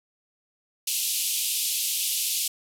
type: band-pass noise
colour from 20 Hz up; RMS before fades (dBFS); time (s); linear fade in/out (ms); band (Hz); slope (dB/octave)
white; -27; 0.87-2.48; 5; 2600 to 14000; 48
effects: none